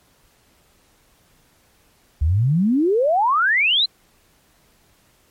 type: exponential sweep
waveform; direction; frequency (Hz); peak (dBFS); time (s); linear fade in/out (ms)
sine; up; 69.3 to 4186; -14; 2.21-3.86; 10
effects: pink hiss -58 dBFS RMS until 5.3 s + MP3 64 kbps